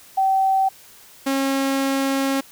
sine / sawtooth tone pair in turn, 770 / 271.6 Hz, G5 / C#4, -31 / -35 cents, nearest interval octave + tritone, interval 1804 cents, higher first, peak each -15 dBFS, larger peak neither, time 0.17-0.69 / 1.26-2.41 s, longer second, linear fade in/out 10 ms, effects white hiss -47 dBFS RMS until 2.51 s

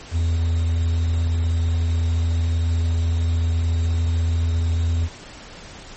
triangle tone with quantisation, 83.2 Hz, E2, 17 cents sharp, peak -15 dBFS, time 0.11-5.09 s, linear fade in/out 50 ms, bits 7, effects pink hiss -40 dBFS RMS until 5.96 s + MP3 32 kbps

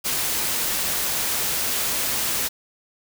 white noise, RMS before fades -24 dBFS, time 0.04-2.49 s, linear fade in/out 20 ms, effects none

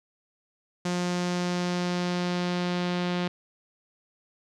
sawtooth tone with low-pass filter sweep, 177.6 Hz, F3, 29 cents sharp, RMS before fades -28 dBFS, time 0.85-3.28 s, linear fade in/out 5 ms, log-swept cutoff 6600 to 3800 Hz, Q 1.6, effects none

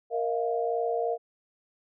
sine chord, Bb suspended fourth, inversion none, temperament equal with one note detuned, 466.2 / 635.7 / 698.5 Hz, Bb4 / Eb5 / F5, 0 / +37 / 0 cents, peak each -28 / -33 / -30 dBFS, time 0.1-1.18 s, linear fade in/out 50 ms, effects none

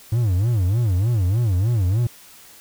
triangle tone with vibrato, 103.83 Hz, G#2, in tune, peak -14 dBFS, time 0.12-2.07 s, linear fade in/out 5 ms, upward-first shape sine, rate 3.3 Hz, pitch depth 280 cents each way, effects white hiss -46 dBFS RMS until 2.6 s

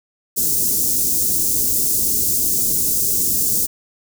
white band-stop noise, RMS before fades -18 dBFS, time 0.36-3.67 s, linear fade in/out 20 ms, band 400 to 6000 Hz, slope 24 dB/octave, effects none

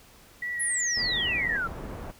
sine tone with vibrato, 1928 Hz, B6, 42 cents flat, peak -29 dBFS, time 0.42-1.57 s, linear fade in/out 5 ms, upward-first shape square, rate 3.5 Hz, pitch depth 18 cents each way
sine exponential sweep, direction down, 10950 to 1300 Hz, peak -26 dBFS, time 0.59-1.68 s, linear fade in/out 20 ms
pink low-pass noise, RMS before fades -38 dBFS, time 0.96-2.12 s, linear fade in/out 20 ms, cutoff 1100 Hz, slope 12 dB/octave
effects pink hiss -54 dBFS RMS until 2.19 s

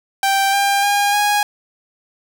sawtooth tone with pitch steps, 784 / 797.7 / 811.6 / 825.8 Hz, G5 / G5 / G#5 / G#5, 0 / +30 / -40 / -10 cents, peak -10 dBFS, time 0.23-1.43 s, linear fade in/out 2 ms, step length 300 ms, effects none

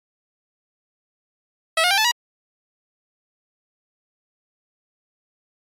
10% pulse tone with pitch steps, 649 / 716 / 789.8 / 871.3 / 961.2 Hz, E5 / F5 / G5 / A5 / B5, -27 / +43 / +13 / -17 / -47 cents, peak -7 dBFS, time 1.77-2.115 s, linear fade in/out 5 ms, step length 69 ms, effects low-pass 11000 Hz 12 dB/octave + MP3 96 kbps

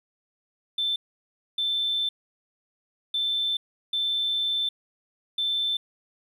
triangle tone bursts at uneven times, 3541 Hz, A7, 10 cents sharp, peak -20 dBFS, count 5, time 0.78-0.96 / 1.58-2.09 / 3.14-3.57 / 3.93-4.69 / 5.38-5.77 s, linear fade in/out 5 ms, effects tanh soft clip ceiling -21 dBFS

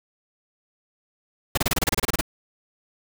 pink noise bursts, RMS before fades -21 dBFS, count 13, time 1.55-2.211 s, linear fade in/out 5 ms, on 25 ms, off 28 ms, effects none

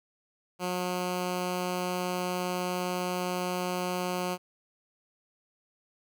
10% pulse tone, 180.5 Hz, F#3, 43 cents flat, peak -21 dBFS, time 0.59-4.38 s, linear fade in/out 50 ms, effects none

